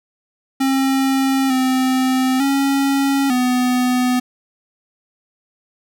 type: tone with pitch steps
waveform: square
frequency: 268.2 / 259.1 / 275.6 / 250.1 Hz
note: C4 / C4 / C#4 / B3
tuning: +43 / -17 / -10 / +22 cents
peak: -15 dBFS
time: 0.6-4.2 s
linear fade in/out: 10 ms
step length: 900 ms
effects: none